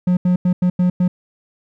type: tone bursts at uneven times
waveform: triangle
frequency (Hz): 180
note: F#3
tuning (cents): -47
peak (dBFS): -10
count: 6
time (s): 0.07-0.17 / 0.25-0.36 / 0.45-0.53 / 0.62-0.7 / 0.79-0.9 / 1-1.08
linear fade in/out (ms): 5
effects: none